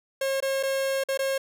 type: tone with dropouts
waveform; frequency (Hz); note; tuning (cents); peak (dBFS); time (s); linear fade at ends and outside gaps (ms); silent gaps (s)
45% pulse; 540; C#5; -45; -24; 0.21-1.38; 5; 0.404-0.424 / 0.629-0.633 / 1.038-1.086 / 1.175-1.19
effects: none